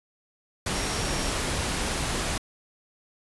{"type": "tone in noise", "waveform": "sine", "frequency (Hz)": 5588, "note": "F8", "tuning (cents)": 0, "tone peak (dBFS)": -38, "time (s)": [0.75, 1.31], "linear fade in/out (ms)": 5, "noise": "pink", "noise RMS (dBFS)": -28, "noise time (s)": [0.66, 2.38], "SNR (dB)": -13, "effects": ["resampled to 24000 Hz"]}